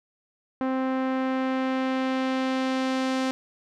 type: tone with low-pass filter sweep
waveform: sawtooth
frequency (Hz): 261.6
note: C4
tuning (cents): 0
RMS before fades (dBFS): -26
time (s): 0.61-3.31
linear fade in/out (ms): 0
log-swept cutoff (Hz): 1400 to 6100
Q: 0.81
effects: none